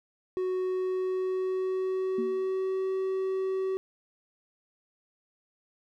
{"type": "tone with pitch glide", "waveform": "triangle", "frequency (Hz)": [370, 380.2], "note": ["F#4", "F#4"], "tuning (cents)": [0, 47], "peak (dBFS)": -25, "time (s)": [0.37, 3.77], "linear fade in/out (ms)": 0, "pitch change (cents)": 47, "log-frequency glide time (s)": [0.5, 2.93]}
{"type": "tone with exponential decay", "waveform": "sine", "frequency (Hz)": 233.1, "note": "A#3", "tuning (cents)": 0, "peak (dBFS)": -28, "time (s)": [2.18, 2.55], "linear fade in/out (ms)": 5, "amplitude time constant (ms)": 79}
{"effects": []}